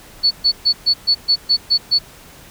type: tone bursts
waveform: sine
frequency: 4435 Hz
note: C#8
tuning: in tune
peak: -10 dBFS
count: 9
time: 0.23-1.99 s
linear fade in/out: 20 ms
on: 80 ms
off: 130 ms
effects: pink hiss -42 dBFS RMS until 2.5 s